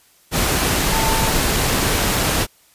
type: tone in noise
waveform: sine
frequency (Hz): 892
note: A5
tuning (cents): +23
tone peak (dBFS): -22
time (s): 0.9-1.33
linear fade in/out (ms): 50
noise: pink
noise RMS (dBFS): -18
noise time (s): 0.31-2.47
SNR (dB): -7
effects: white hiss -54 dBFS RMS until 2.74 s + resampled to 32000 Hz